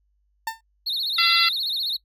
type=tone with exponential decay; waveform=30% pulse; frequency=899 Hz; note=A5; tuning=37 cents sharp; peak=-19 dBFS; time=0.47-0.61 s; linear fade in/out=5 ms; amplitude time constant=29 ms
type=tone with vibrato; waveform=triangle; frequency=3986 Hz; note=B7; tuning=15 cents sharp; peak=-22 dBFS; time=0.86-1.97 s; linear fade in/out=10 ms; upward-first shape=sine; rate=15 Hz; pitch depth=170 cents each way
type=harmonic tone; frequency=678 Hz; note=E5; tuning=49 cents sharp; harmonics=2 / 3 / 4 / 5 / 6 / 7; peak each=-24 / -24 / -24 / -24 / -24 / -24 dBFS; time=1.18-1.49 s; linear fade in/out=5 ms
effects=noise-tail reverb RT60 0.1 s tail -23 dB re dry + added 50 Hz sine -64 dBFS peak until 2.04 s